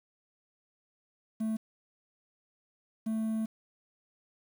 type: tone pair in turn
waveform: triangle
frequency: 220 / 220.8 Hz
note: A3 / A3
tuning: 0 / +6 cents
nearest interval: unison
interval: 6 cents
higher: second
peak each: -27 dBFS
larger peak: neither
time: 1.4-1.57 / 3.06-3.46 s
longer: second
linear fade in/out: 10 ms
effects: 9-bit